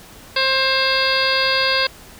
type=harmonic tone with a mistuned harmonic; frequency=530 Hz; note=C5; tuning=22 cents sharp; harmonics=1 / 2 / 3 / 4 / 5 / 6 / 7 / 8 / 9; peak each=-23 / -24 / -22 / -26 / -24 / -27 / -26 / -25 / -22 dBFS; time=0.36-1.87 s; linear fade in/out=5 ms; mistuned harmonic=6; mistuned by=+77 cents; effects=pink hiss -42 dBFS RMS until 2.19 s